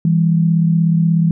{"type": "tone pair together", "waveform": "sine", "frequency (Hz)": [164.81, 201.4], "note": ["E3", "G3"], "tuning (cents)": [0, 47], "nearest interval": "minor third", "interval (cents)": 347, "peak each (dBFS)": [-11, -19], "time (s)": [0.05, 1.31], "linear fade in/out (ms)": 2, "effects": []}